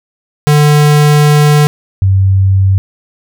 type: tone pair in turn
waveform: square / sine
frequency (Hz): 148.5 / 96.2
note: D3 / G2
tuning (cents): +20 / -32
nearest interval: minor sixth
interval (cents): 752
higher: first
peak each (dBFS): -5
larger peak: neither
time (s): 0.47-1.67 / 2.02-2.78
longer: first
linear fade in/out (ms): 0
effects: none